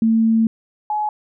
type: tone pair in turn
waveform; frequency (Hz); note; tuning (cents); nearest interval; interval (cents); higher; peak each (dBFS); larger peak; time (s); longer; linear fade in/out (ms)
sine; 224.5 / 846; A3 / G#5; +35 / +32; octave + major seventh; 2297; second; -12 / -18; first; 0.02-0.47 / 0.9-1.09; first; 2
effects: none